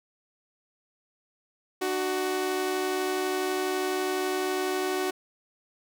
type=tone pair together; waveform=sawtooth; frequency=300.4 / 372.5 Hz; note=D4 / F#4; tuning=+39 / +12 cents; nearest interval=major third; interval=373 cents; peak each=-30 / -23 dBFS; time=1.81-5.11 s; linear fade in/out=10 ms; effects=none